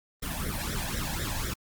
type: noise with flanger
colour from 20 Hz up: pink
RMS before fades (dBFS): -32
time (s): 0.22-1.54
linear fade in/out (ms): 10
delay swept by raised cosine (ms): 0.53 to 1.24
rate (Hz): 4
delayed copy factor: +0.9
effects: Opus 32 kbps